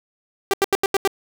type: tone bursts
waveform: sawtooth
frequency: 392 Hz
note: G4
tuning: in tune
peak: -11 dBFS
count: 6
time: 0.51-1.075 s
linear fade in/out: 0 ms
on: 25 ms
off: 83 ms
effects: none